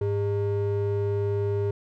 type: ring-modulated tone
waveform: triangle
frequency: 253.8 Hz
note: B3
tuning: 47 cents sharp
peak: -18 dBFS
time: 0.01-1.71 s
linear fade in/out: 5 ms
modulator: 151 Hz
effects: none